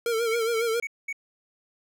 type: tone with vibrato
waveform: square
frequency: 458 Hz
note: A#4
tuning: 31 cents flat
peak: -24 dBFS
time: 0.06-0.8 s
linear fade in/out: 2 ms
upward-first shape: sine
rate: 7.3 Hz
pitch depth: 62 cents each way
type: tone bursts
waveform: triangle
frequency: 2235 Hz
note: C#7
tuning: 14 cents sharp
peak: -27 dBFS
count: 4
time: 0.31-1.128 s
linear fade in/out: 5 ms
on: 47 ms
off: 210 ms
effects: none